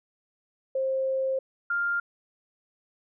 sine tone pair in turn, 530 / 1399.5 Hz, C5 / F6, +22 / +3 cents, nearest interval octave + perfect fourth, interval 1681 cents, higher second, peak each -24 dBFS, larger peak neither, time 0.75-1.39 / 1.7-2 s, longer first, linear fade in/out 5 ms, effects none

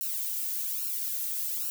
violet noise with flanger, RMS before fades -32 dBFS, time 0.01-1.7 s, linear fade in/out 0 ms, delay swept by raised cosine 0.71 to 2.21 ms, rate 1.2 Hz, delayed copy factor +0.9, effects none

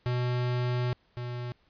square tone pair in turn, 123.47 / 122.19 Hz, B2 / B2, 0 / -18 cents, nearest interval unison, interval 18 cents, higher first, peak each -27 / -34 dBFS, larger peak first, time 0.06-0.93 / 1.17-1.52 s, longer first, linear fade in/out 0 ms, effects pink hiss -67 dBFS RMS until 1.69 s + resampled to 11025 Hz

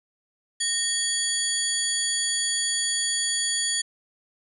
sine tone cluster, 1849 / 3329 / 4564 / 6920 / 9500 Hz, A#6 / G#7 / C#8 / A8 / D9, -15 / +3 / +50 / -30 / +19 cents, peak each -32 / -30 / -30 / -27 / -30 dBFS, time 0.6-3.82 s, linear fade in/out 10 ms, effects none

